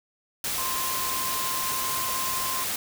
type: tone in noise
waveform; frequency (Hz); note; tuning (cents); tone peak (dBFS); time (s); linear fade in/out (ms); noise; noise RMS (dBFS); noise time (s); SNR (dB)
sine; 1046.5; C6; 0; -31; 0.58-2.64; 2; white; -29; 0.44-2.76; -5
effects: none